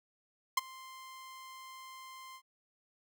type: tone with ADSR envelope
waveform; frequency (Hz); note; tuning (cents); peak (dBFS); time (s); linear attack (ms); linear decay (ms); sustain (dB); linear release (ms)
sawtooth; 1046.5; C6; 0; -20; 0.57-2.42; 6; 21; -24; 69
effects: none